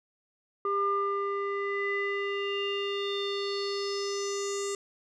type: tone with low-pass filter sweep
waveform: square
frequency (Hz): 400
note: G4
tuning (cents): +35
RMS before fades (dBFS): -31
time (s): 0.65-4.75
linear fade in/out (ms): 2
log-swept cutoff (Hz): 1100 to 7600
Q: 5.6
effects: none